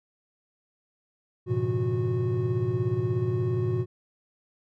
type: tone cluster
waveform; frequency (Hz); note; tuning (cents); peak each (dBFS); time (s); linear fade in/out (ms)
triangle; 98.9 / 115.2 / 132.2 / 167.3 / 365.1; G2 / A#2 / C3 / E3 / F#4; +16 / -20 / +18 / +26 / -23; -32 / -25 / -30 / -34 / -27; 1.46-3.86; 50
effects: none